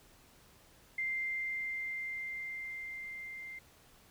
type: tone with level ramp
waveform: sine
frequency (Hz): 2093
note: C7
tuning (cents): 0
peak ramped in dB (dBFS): -32 to -43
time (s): 0.98-3.59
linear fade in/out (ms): 5
effects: pink hiss -62 dBFS RMS until 4.1 s